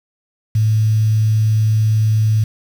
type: tone with quantisation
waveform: sine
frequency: 108.9 Hz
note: A2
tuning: 17 cents flat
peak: -11 dBFS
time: 0.55-2.44 s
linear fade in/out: 5 ms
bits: 6
effects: none